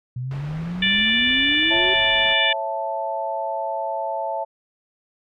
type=exponential sweep; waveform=sine; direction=up; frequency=121.6 to 383.5 Hz; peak=-25 dBFS; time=0.16-1.94 s; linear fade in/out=5 ms
type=low-pass noise; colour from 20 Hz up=pink; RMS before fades=-39 dBFS; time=0.31-2.33 s; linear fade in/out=2 ms; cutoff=2500 Hz; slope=12 dB/octave
type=harmonic tone; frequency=587.3 Hz; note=D5; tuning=in tune; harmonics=3 / 4 / 5 / 6; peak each=-22 / -22 / -22 / -22 dBFS; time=0.82-2.53 s; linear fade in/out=5 ms
type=chord; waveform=sine; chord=A major; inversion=first; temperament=just; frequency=550 / 660 / 880 Hz; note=C#5 / E5 / A5; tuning=-14 / +2 / 0 cents; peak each=-30 / -27 / -26 dBFS; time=1.7-4.45 s; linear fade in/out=20 ms
effects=none